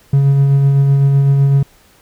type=tone with tremolo; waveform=triangle; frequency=138.8 Hz; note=C#3; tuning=3 cents sharp; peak=-4 dBFS; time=0.13-1.63 s; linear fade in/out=5 ms; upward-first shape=sine; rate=7.9 Hz; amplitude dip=30%; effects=tanh soft clip ceiling 0 dBFS + pink hiss -49 dBFS RMS until 2.01 s